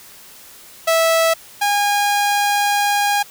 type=tone pair in turn; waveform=sawtooth; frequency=655 / 816.6 Hz; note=E5 / G#5; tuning=-11 / -29 cents; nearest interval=major third; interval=382 cents; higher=second; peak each=-9 / -11 dBFS; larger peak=first; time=0.87-1.34 / 1.61-3.23 s; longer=second; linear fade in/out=10 ms; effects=white hiss -42 dBFS RMS until 3.3 s